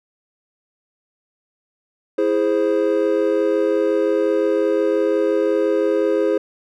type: chord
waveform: triangle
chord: E augmented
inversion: none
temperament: equal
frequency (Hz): 329.6 / 415.3 / 523.3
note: E4 / G#4 / B#4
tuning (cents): 0 / 0 / 0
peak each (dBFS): -19 / -17 / -18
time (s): 2.18-6.38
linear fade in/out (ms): 5
effects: none